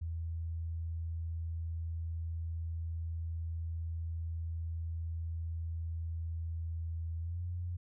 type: tone with pitch glide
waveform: sine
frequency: 82.41 to 87.82 Hz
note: E2 to F2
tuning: 0 to +10 cents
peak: -35 dBFS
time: 0.01-7.77 s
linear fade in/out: 10 ms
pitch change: +110 cents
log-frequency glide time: 7.2-7.42 s
effects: none